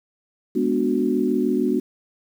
sine chord, G# half-diminished seventh, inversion none, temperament equal with one note detuned, 207.7 / 246.9 / 293.7 / 368.1 Hz, G#3 / B3 / D4 / F#4, 0 / 0 / 0 / -9 cents, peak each -26 / -22 / -24 / -23 dBFS, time 0.55-1.8 s, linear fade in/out 10 ms, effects 8-bit

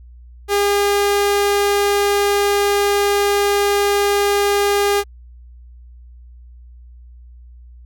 sawtooth tone, 405.3 Hz, G#4, 42 cents flat, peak -10 dBFS, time 0.48-5.04 s, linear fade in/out 50 ms, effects added 60 Hz sine -38 dBFS peak until 7.85 s

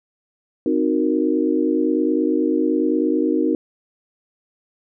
sine chord, C half-diminished seventh, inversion none, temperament equal, 261.6 / 311.1 / 370 / 466.2 Hz, C4 / Eb4 / Gb4 / Bb4, 0 / 0 / 0 / 0 cents, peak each -22 / -19 / -23 / -24 dBFS, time 0.66-3.55 s, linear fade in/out 2 ms, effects none

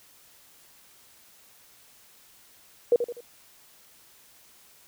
sine tone with echo, 479.4 Hz, A#4, 48 cents sharp, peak -15 dBFS, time 2.92-2.96 s, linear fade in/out 2 ms, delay 82 ms, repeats 3, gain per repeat -8 dB, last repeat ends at 3.206 s, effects white hiss -56 dBFS RMS until 4.87 s

